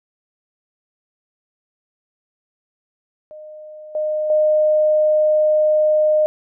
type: tone with level steps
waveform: sine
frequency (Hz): 613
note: D#5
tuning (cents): -26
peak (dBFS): -34 / -18 / -12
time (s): 3.31-6.26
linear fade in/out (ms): 0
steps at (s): 3.95 / 4.3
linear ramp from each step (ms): 2
effects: none